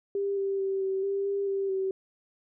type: tone with pitch steps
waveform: sine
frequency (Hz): 398.4 / 392.2 / 387.6 / 384 / 395.3 / 398.4 / 392 / 382.6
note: G4 / G4 / G4 / G4 / G4 / G4 / G4 / G4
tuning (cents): +28 / +1 / -20 / -36 / +15 / +28 / 0 / -42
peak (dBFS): -26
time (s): 0.15-1.91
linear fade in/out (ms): 2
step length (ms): 220
effects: none